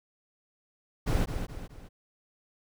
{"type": "noise with echo", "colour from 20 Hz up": "brown", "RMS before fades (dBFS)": -26, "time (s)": [1.06, 1.26], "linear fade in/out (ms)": 20, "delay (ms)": 210, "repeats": 3, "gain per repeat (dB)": -7, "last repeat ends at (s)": 1.89, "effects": []}